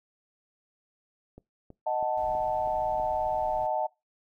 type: click train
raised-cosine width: 2 ms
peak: -33 dBFS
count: 6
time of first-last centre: 1.38-2.998 s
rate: 3.09 Hz
type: chord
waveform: sine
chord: D# diminished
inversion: none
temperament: equal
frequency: 622.3 / 740 / 880 Hz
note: D#5 / F#5 / A5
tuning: 0 / 0 / 0 cents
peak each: -30 dBFS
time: 1.86-3.87 s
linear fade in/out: 10 ms
type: noise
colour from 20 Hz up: brown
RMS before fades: -46 dBFS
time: 2.17-3.67 s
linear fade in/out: 5 ms
effects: noise-tail reverb RT60 0.2 s tail -22 dB re dry